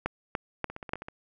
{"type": "two click trains", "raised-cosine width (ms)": 0.5, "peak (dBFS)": [-13, -24], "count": [4, 7], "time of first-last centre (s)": [[0.06, 0.935], [0.7, 1.085]], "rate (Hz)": [3.43, 15.6], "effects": []}